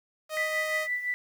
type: tone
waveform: sawtooth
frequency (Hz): 622.3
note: D#5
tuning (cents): 0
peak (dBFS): -27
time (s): 0.29-0.88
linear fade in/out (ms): 50
type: tone with tremolo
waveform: sine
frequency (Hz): 1975.5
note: B6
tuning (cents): 0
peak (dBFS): -25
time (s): 0.37-1.14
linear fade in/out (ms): 0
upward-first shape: triangle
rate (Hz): 5.8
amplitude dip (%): 70
effects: 9-bit

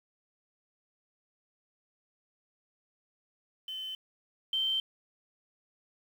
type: tone pair in turn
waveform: sine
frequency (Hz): 3057 / 3118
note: G7 / G7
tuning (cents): -44 / -10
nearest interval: unison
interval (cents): 34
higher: second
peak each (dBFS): -36 / -27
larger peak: second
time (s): 3.68-3.95 / 4.53-4.8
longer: neither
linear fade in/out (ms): 2
effects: 9-bit

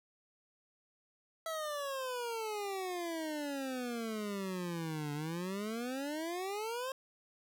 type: exponential two-way sweep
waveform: 25% pulse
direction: down then up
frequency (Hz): 658 to 144.7 to 538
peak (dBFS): -33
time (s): 1.46-6.92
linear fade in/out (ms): 2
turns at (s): 5.13
effects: none

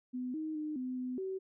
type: tone with pitch steps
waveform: sine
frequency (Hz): 251.5 / 312.8 / 304.9 / 254.7 / 252.8 / 380.5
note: B3 / D#4 / D#4 / C4 / B3 / F#4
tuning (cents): +32 / +9 / -35 / -46 / +41 / +48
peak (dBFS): -35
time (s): 0.13-1.39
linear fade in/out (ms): 20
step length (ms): 210
effects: none

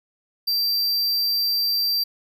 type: tone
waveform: square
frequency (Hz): 4699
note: D8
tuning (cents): 0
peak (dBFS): -20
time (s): 0.47-2.04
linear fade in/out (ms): 10
effects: none

